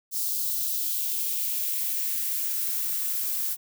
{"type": "noise with high-pass filter sweep", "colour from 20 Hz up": "violet", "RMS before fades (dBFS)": -28, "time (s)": [0.11, 3.57], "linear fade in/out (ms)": 50, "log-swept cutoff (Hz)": [4700, 910], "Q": 1.6, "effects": []}